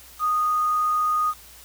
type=tone with quantisation; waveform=sine; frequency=1237 Hz; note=D#6; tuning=10 cents flat; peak=-19 dBFS; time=0.19-1.34 s; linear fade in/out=50 ms; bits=7; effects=added 60 Hz sine -53 dBFS peak until 1.64 s + white hiss -47 dBFS RMS until 1.64 s